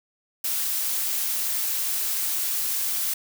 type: noise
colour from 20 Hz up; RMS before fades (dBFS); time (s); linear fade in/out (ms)
blue; -26; 0.44-3.14; 5
effects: none